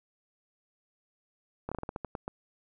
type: slowing click train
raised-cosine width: 1 ms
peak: -21 dBFS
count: 10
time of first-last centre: 1.69-2.279 s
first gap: 26 ms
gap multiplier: 1.22
effects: none